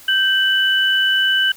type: tone pair together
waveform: sine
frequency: 1560 / 2983 Hz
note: G6 / F#7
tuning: -9 / +13 cents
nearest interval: major seventh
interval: 1122 cents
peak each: -16 dBFS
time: 0.08-1.52 s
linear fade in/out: 5 ms
effects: white hiss -43 dBFS RMS until 1.56 s